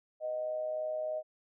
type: tone with amplitude modulation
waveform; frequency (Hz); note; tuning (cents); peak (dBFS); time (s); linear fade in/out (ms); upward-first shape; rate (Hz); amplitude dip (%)
sine; 622.3; D#5; 0; -30; 0.2-1.23; 50; sine; 123; 50
effects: none